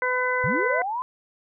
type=harmonic tone; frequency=503 Hz; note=B4; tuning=32 cents sharp; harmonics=1 / 2 / 3 / 4; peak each=-27 / -27 / -27 / -27 dBFS; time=0.02-0.82 s; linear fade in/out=2 ms
type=linear sweep; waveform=sine; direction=up; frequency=104.5 to 1042 Hz; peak=-25 dBFS; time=0.44-1.02 s; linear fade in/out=0 ms
effects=none